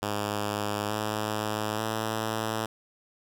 5% pulse tone with pitch steps, 103.83 / 106.93 / 110.13 Hz, G#2 / A2 / A2, 0 / -49 / +2 cents, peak -17 dBFS, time 0.02-2.66 s, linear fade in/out 5 ms, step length 880 ms, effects none

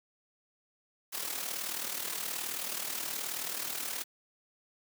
white noise with amplitude modulation, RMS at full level -34 dBFS, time 1.12-4.04 s, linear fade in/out 20 ms, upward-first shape sine, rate 38.8 Hz, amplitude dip 60%, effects high-pass 200 Hz 12 dB/octave

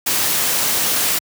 white noise, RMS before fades -18 dBFS, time 0.06-1.19 s, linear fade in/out 10 ms, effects high-pass 100 Hz 12 dB/octave

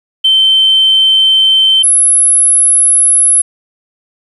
sine tone pair in turn, 3098 / 10945 Hz, G7 / F9, -21 / -36 cents, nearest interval octave + minor seventh, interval 2185 cents, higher second, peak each -4 dBFS, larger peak neither, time 0.24-1.83 / 1.83-3.42 s, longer neither, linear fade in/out 10 ms, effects tanh soft clip ceiling 0 dBFS + 7-bit

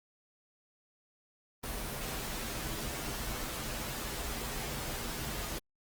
pink noise with comb filter, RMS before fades -38 dBFS, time 1.63-5.59 s, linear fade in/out 10 ms, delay 11 ms, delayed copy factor -0.55, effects Opus 24 kbps

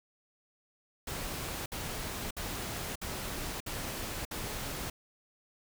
pink noise bursts, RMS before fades -38 dBFS, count 6, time 1.07-4.9 s, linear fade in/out 5 ms, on 590 ms, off 58 ms, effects none

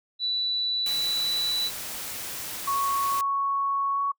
sine tone, 3959 Hz, B7, 3 cents sharp, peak -24 dBFS, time 0.19-1.71 s, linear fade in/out 50 ms
white noise, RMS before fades -35 dBFS, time 0.86-3.21 s, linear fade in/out 2 ms
sine tone with pitch glide, 1108.7 to 1117.1 Hz, C#6 to C#6, 0 to +13 cents, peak -23 dBFS, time 2.67-4.12 s, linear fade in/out 10 ms, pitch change +13 cents, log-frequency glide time 3.93-4 s
effects noise-tail reverb RT60 0.1 s tail -26 dB re dry

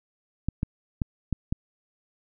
clicks, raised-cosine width 5 ms, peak -13 dBFS, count 5, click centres 0.486 / 0.631 / 1.018 / 1.327 / 1.525 s, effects none

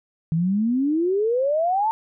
sine exponential sweep, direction up, 156.6 to 910 Hz, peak -18 dBFS, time 0.32-1.91 s, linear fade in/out 0 ms, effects none

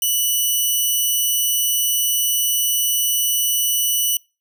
5% pulse tone, 2960 Hz, F#7, in tune, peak -8 dBFS, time 0.02-4.17 s, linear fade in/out 2 ms, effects noise-tail reverb RT60 0.3 s tail -26 dB re dry

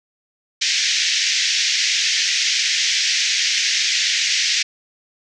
white band-pass noise, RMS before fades -19 dBFS, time 0.61-4.63 s, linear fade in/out 10 ms, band 1800 to 6300 Hz, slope 48 dB/octave, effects none

